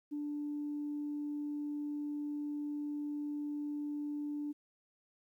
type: tone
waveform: sine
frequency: 293.7 Hz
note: D4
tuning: in tune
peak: -35 dBFS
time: 0.11-4.53 s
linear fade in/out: 20 ms
effects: tanh soft clip ceiling -31 dBFS + 12-bit